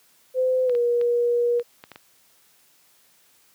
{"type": "tone with pitch glide", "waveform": "sine", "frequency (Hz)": [513, 478.6], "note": ["C5", "A#4"], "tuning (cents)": [-34, 46], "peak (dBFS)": -18, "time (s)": [0.34, 1.63], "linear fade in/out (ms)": 50, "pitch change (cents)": -120, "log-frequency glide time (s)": [0.65, 0.76]}
{"type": "clicks", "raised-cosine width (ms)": 0.3, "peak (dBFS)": -24, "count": 7, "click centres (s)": [0.696, 0.751, 1.013, 1.597, 1.839, 1.917, 1.959]}
{"effects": ["white hiss -59 dBFS RMS until 3.54 s", "high-pass 100 Hz 12 dB/octave"]}